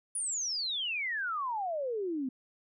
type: exponential sweep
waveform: sine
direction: down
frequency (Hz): 9956 to 248.8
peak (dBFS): -31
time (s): 0.15-2.29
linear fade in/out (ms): 5
effects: none